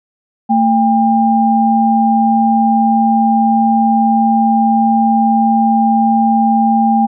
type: tone pair together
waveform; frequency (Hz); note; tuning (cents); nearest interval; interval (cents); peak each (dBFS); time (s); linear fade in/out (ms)
sine; 224.8 / 800; A3 / G5; +37 / +35; octave + minor seventh; 2198; -11; 0.49-7.07; 20
effects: none